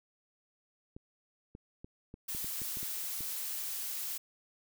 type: clicks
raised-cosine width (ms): 3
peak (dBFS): -33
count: 10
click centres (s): 0.965 / 1.551 / 1.845 / 2.141 / 2.349 / 2.445 / 2.618 / 2.771 / 2.83 / 3.207
type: noise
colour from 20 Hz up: blue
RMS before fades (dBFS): -38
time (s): 2.28-4.18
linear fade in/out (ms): 10
effects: none